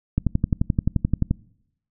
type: click train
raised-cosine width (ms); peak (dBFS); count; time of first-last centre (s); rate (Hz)
5; -7; 14; 0.18-1.31; 11.5
effects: noise-tail reverb RT60 0.8 s tail -24 dB re dry